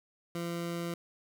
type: tone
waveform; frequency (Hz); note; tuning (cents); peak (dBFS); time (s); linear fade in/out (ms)
20% pulse; 170.7; F3; -39; -29; 0.35-0.94; 2
effects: none